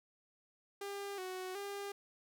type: tone with pitch steps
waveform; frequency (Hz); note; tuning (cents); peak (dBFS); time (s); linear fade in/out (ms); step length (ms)
sawtooth; 400.5 / 370.8 / 401.5; G4 / F#4 / G4; +37 / +4 / +41; -37; 0.81-1.92; 5; 370
effects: none